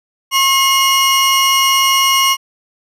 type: tone pair together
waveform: 30% pulse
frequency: 1076.9 / 2875 Hz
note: C6 / F7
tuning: +50 / +50 cents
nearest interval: octave + perfect fourth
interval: 1700 cents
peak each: -10 dBFS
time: 0.31-2.37 s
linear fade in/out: 50 ms
effects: resampled to 32000 Hz